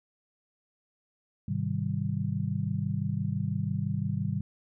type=chord; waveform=sine; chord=Ab major seventh; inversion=none; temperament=just; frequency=103.83 / 129.78 / 155.74 / 194.67 Hz; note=Ab2 / C3 / Eb3 / G3; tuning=0 / -14 / +2 / -12 cents; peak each=-33 dBFS; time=1.48-4.41 s; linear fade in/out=5 ms; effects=none